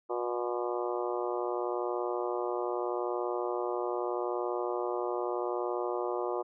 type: harmonic tone with a mistuned harmonic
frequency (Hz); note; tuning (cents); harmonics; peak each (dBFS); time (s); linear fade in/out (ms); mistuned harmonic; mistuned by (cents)
120.8; B2; -38; 3 / 4 / 5 / 6 / 7 / 8 / 9 / 10; -34 / -36 / -38 / -40 / -41 / -42 / -43 / -44; 0.09-6.43; 20; 8; +51
effects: none

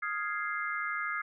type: chord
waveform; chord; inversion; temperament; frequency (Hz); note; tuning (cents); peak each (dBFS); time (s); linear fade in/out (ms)
sine; F minor seventh; third; equal; 1244.5 / 1396.9 / 1661.2 / 2093; Eb6 / F6 / Ab6 / C7; 0 / 0 / 0 / 0; -36 / -38 / -37 / -37; 0.02-1.22; 10
effects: none

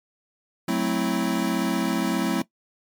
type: chord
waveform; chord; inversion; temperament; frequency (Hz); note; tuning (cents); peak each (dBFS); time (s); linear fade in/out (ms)
square; F# half-diminished seventh; none; equal; 185 / 220 / 261.6 / 329.6; F#3 / A3 / C4 / E4; 0 / 0 / 0 / 0; -28; 0.68-2.42; 5
effects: noise-tail reverb RT60 0.1 s tail -18 dB re dry + MP3 96 kbps

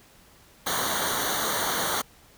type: noise with comb filter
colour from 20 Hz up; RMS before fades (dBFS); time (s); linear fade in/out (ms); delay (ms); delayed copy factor
pink; -27; 0.66-2.02; 10; 0.39; -0.95
effects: pink hiss -55 dBFS RMS until 2.37 s

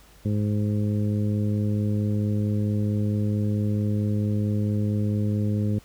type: harmonic tone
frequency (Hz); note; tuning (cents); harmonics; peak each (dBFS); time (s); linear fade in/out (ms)
104.5; G#2; +11; 1 / 2 / 3 / 4 / 5; -23 / -26 / -34 / -37 / -39; 0.25-5.79; 5
effects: added 50 Hz sine -54 dBFS peak until 5.84 s + pink hiss -54 dBFS RMS until 5.84 s

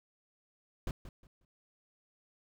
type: noise with echo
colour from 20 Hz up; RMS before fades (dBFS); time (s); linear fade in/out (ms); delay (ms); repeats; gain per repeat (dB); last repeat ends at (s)
brown; -35; 0.87-0.91; 2; 180; 3; -12; 1.45
effects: none

